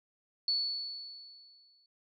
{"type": "tone with exponential decay", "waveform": "sine", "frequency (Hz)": 4435, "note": "C#8", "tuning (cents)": 0, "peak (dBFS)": -26, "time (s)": [0.48, 1.86], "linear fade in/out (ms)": 2, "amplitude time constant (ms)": 300, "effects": []}